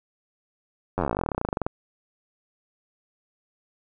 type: slowing click train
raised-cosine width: 1 ms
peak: -11 dBFS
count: 29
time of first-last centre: 0.98-1.665 s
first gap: 10 ms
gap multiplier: 1.06
effects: none